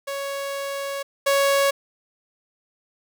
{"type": "tone pair in turn", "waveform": "sawtooth", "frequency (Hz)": [556, 556], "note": ["C#5", "C#5"], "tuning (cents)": [5, 5], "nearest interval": "unison", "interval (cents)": 0, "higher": "neither", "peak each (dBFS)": [-23, -13], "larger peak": "second", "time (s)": [[0.07, 1.03], [1.26, 1.71]], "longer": "first", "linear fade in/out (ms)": 10, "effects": []}